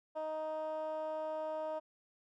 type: tone with band-pass filter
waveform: 15% pulse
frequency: 312.2 Hz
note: D#4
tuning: 6 cents sharp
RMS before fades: -39 dBFS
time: 0.15-1.8 s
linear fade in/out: 20 ms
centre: 720 Hz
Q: 7.2
effects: none